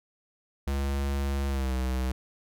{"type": "tone with pitch glide", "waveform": "square", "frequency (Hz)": [69.3, 64.29], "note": ["C#2", "C2"], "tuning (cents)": [0, -30], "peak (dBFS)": -27, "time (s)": [0.67, 2.12], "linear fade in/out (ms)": 5, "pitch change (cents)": -130, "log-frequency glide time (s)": [1.48, 1.73], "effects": []}